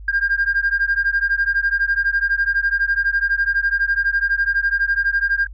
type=beating tone pair; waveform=sine; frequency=1600 / 1612 Hz; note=G6 / G6; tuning=+35 / +48 cents; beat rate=12 Hz; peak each=-18 dBFS; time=0.08-5.47 s; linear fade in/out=5 ms; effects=tanh soft clip ceiling -10 dBFS + added 50 Hz sine -33 dBFS peak until 5.53 s